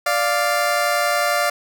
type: tone pair together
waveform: 20% pulse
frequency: 586.9 / 698 Hz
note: D5 / F5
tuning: -1 / -1 cents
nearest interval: minor third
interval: 300 cents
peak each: -15 dBFS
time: 0.06-1.5 s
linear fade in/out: 5 ms
effects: none